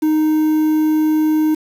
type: tone with quantisation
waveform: triangle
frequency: 310 Hz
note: D#4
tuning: 6 cents flat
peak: -10 dBFS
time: 0.02-1.55 s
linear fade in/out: 10 ms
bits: 6
effects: none